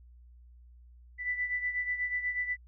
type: beating tone pair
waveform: sine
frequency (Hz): 1981 / 1989.2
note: B6 / B6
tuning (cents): +5 / +12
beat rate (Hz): 8.2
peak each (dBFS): -31 / -37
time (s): 1.18-2.57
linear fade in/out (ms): 50
effects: added 60 Hz sine -52 dBFS peak until 2.67 s